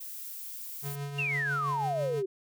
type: noise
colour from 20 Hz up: violet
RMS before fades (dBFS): -41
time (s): 0-0.96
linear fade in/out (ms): 10
type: tone with tremolo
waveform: square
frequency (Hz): 142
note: C#3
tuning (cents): +42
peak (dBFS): -33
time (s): 0.82-2.23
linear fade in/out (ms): 50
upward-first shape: triangle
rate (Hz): 6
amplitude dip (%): 50
type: exponential sweep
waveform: sine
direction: down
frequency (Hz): 2824 to 370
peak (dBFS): -28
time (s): 1.18-2.26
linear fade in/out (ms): 10
effects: none